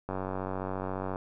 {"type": "click train", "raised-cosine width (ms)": 1, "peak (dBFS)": -20, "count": 102, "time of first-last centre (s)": [0.09, 1.159], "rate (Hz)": 94.5, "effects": []}